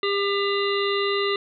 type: harmonic tone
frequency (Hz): 400.1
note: G4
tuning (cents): +35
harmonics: 1 / 3 / 5 / 7 / 9 / 10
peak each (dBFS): -23 / -28 / -30 / -31 / -33 / -33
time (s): 0.03-1.36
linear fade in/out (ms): 2
effects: none